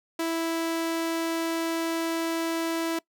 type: tone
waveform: sawtooth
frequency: 329.6 Hz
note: E4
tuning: in tune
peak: -22 dBFS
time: 0.19-2.99 s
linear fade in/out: 5 ms
effects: noise-tail reverb RT60 0.1 s tail -22 dB re dry